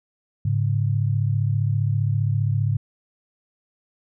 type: tone pair together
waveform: sine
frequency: 105.61 / 140.7 Hz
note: G#2 / C#3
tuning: +29 / +26 cents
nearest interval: perfect fourth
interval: 497 cents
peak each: -20 / -23 dBFS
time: 0.45-2.77 s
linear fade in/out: 5 ms
effects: none